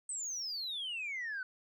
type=exponential sweep; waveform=sine; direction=down; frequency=8372 to 1480 Hz; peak=-35 dBFS; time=0.09-1.43 s; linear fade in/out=2 ms; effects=tanh soft clip ceiling -34 dBFS